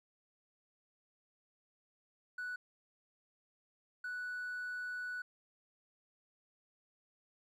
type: tone bursts at uneven times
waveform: triangle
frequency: 1480 Hz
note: F#6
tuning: in tune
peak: -36 dBFS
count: 2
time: 2.38-2.56 / 4.04-5.22 s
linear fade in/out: 5 ms
effects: tanh soft clip ceiling -34 dBFS